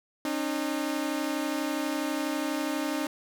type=tone pair together; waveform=sawtooth; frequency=272.2 / 304.4 Hz; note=C#4 / D#4; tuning=-31 / -38 cents; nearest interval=major second; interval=193 cents; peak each=-28 / -26 dBFS; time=0.25-3.07 s; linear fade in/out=2 ms; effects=none